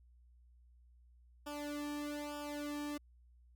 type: tone with flanger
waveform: sawtooth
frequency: 293.2 Hz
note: D4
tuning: 3 cents flat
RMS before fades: -42 dBFS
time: 1.46-2.98 s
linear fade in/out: 10 ms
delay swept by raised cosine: 0.48 to 1.46 ms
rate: 1.1 Hz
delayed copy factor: -1
effects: added 60 Hz sine -61 dBFS peak until 3.55 s